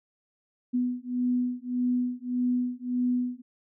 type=beating tone pair; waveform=sine; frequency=246.9 / 248.6 Hz; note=B3 / B3; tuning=0 / +12 cents; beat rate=1.7 Hz; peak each=-28 dBFS; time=0.73-3.42 s; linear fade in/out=20 ms; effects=none